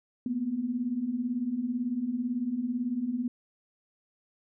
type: beating tone pair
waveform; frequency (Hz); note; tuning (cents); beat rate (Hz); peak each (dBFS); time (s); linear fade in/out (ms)
sine; 230.4 / 248.4; A#3 / B3; -20 / +10; 18; -34 / -29; 0.26-3.28; 2
effects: none